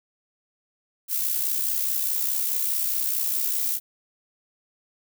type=noise with amplitude modulation; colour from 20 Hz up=violet; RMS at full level=-23 dBFS; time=1.08-3.8 s; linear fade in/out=50 ms; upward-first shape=sine; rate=64.8 Hz; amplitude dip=50%; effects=none